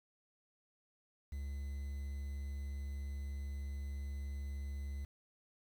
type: tone with quantisation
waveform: triangle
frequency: 69.8 Hz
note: C#2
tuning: 13 cents sharp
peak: -37 dBFS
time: 1.32-5.05 s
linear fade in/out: 5 ms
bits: 10
effects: none